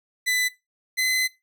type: tone pair in turn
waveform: sawtooth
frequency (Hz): 2000 / 2034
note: B6 / C7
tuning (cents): +21 / -50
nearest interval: unison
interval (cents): 29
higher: second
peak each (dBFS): -17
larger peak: neither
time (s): 0.26-0.49 / 0.97-1.28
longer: second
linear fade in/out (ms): 20
effects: noise-tail reverb RT60 0.2 s tail -17 dB re dry